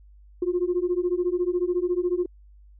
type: beating tone pair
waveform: sine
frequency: 349.2 / 363.2 Hz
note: F4 / F#4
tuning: 0 / -32 cents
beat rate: 14 Hz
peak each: -24 dBFS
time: 0.42-2.26 s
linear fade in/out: 5 ms
effects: tanh soft clip ceiling -15 dBFS + added 50 Hz sine -48 dBFS peak until 2.79 s